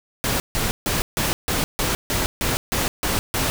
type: noise bursts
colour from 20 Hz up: pink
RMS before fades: -22 dBFS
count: 11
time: 0.24-3.5 s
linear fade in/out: 0 ms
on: 160 ms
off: 150 ms
effects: none